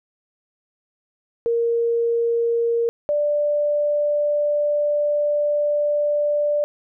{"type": "tone pair in turn", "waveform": "sine", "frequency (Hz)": [466.2, 588.8], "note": ["A#4", "D5"], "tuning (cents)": [0, 4], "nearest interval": "major third", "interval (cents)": 404, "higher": "second", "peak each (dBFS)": -17, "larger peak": "neither", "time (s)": [[1.46, 2.89], [3.09, 6.64]], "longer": "second", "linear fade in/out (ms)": 0, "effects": []}